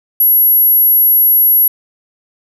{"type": "tone", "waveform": "sine", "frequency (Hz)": 11580, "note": "F#9", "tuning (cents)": -38, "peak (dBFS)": -6, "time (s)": [0.2, 1.68], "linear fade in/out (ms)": 5, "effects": ["7-bit"]}